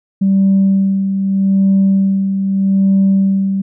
sine tone with tremolo, 194.3 Hz, G3, 15 cents flat, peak -6 dBFS, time 0.21-3.62 s, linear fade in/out 10 ms, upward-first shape sine, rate 0.81 Hz, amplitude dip 55%, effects tanh soft clip ceiling -5 dBFS

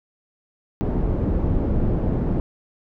pink low-pass noise, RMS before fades -21 dBFS, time 0.81-2.4 s, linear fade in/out 0 ms, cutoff 410 Hz, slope 12 dB/octave, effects none

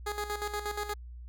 15% pulse tone with tremolo, 415.3 Hz, G#4, in tune, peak -25 dBFS, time 0.06-0.94 s, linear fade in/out 10 ms, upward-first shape square, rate 8.4 Hz, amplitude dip 65%, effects added 60 Hz sine -42 dBFS peak until 1.28 s

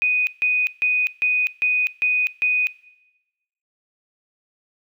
sine tone bursts, 2489 Hz, D#7, in tune, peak -16 dBFS, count 7, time 0.02-2.67 s, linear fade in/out 0 ms, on 250 ms, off 150 ms, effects noise-tail reverb RT60 1.0 s tail -19 dB re dry

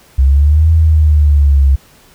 sine exponential two-way sweep, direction up then down, 65.2 to 81.4 to 67.3 Hz, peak -5 dBFS, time 0.18-1.76 s, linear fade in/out 10 ms, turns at 0.71 s, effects pink hiss -45 dBFS RMS until 2.14 s

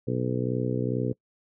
harmonic tone, 62.3 Hz, B1, 16 cents sharp, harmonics 2 / 3 / 4 / 5 / 6 / 7 / 8, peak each -29 / -34 / -32 / -34 / -36 / -32 / -35 dBFS, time 0.07-1.13 s, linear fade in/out 10 ms, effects noise-tail reverb RT60 0.1 s tail -24 dB re dry

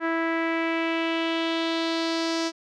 sawtooth tone with low-pass filter sweep, 329 Hz, E4, 3 cents flat, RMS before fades -26 dBFS, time 0-2.52 s, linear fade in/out 50 ms, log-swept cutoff 1700 to 5500 Hz, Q 2.8, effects none

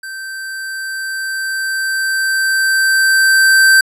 square tone with level ramp, 1557 Hz, G6, 12 cents flat, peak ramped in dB -26 to -6 dBFS, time 0.03-3.81 s, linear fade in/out 5 ms, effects resampled to 32000 Hz

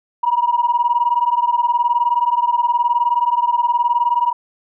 sine beating tone pair, 949 / 968 Hz, A#5 / B5, +31 / -35 cents, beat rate 19 Hz, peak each -16 dBFS, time 0.23-4.33 s, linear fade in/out 10 ms, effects tanh soft clip ceiling -6 dBFS

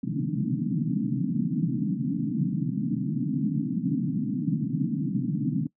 pink band-pass noise, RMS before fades -27 dBFS, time 0.03-5.67 s, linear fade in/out 2 ms, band 130 to 300 Hz, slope 96 dB/octave, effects noise-tail reverb RT60 0.1 s tail -21 dB re dry

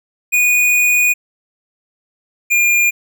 square tone pair in turn, 2463 / 2410 Hz, D#7 / D7, -18 / +44 cents, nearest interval unison, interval 38 cents, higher first, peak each -11 dBFS, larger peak neither, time 0.32-1.14 / 2.5-2.91 s, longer first, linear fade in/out 20 ms, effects none

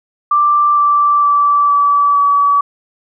sine tone with pitch steps, 1177 / 1168.2 / 1159.5 / 1150.8 / 1142.2 Hz, D6 / D6 / D6 / D6 / D6, +3 / -10 / -22 / -36 / -49 cents, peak -8 dBFS, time 0.31-2.61 s, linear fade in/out 5 ms, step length 460 ms, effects none

